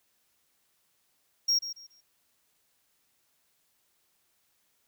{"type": "tone with echo", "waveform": "triangle", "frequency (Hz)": 5588, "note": "F8", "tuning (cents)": 0, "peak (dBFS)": -21, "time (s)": [1.48, 1.59], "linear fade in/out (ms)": 10, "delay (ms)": 140, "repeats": 3, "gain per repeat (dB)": -12, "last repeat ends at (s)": 2.01, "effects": ["white hiss -72 dBFS RMS until 4.87 s"]}